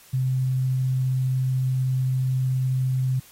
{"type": "tone", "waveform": "sine", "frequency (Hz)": 129.9, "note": "C3", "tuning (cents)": -12, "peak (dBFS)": -20, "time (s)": [0.13, 3.2], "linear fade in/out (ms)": 10, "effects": ["white hiss -51 dBFS RMS until 3.31 s", "AAC 48 kbps"]}